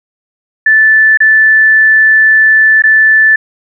sine tone with dropouts, 1754 Hz, A6, 6 cents flat, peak -3 dBFS, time 0.66-3.36 s, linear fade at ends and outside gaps 5 ms, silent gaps 1.174-1.203 / 2.822-2.837 s, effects none

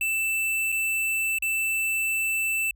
square tone with dropouts, 2654 Hz, E7, 11 cents sharp, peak -24 dBFS, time 0.01-2.71 s, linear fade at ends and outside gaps 2 ms, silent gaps 0.72-0.724 / 1.386-1.423 s, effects added 50 Hz sine -54 dBFS peak until 2.75 s

